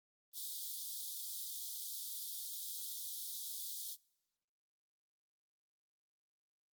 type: high-pass noise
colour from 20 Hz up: white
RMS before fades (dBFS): -44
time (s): 0.33-3.97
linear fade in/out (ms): 50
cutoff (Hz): 3300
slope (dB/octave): 96
effects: noise-tail reverb RT60 1.0 s tail -26 dB re dry + Opus 32 kbps